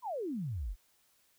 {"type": "exponential sweep", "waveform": "sine", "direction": "down", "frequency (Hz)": [1046.5, 37.92], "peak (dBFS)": -34, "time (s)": [0.02, 0.76], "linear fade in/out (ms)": 50, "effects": ["white hiss -70 dBFS RMS until 1.38 s"]}